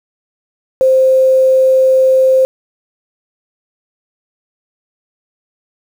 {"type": "tone with quantisation", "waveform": "sine", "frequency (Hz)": 523.3, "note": "C5", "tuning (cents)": 0, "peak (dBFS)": -6, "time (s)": [0.81, 2.45], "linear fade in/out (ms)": 0, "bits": 6, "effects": []}